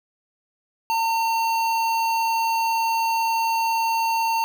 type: tone with notch filter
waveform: square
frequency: 909 Hz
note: A#5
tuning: 44 cents flat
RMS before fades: -22 dBFS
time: 0.9-4.44 s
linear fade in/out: 0 ms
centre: 8700 Hz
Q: 1.4
effects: 8-bit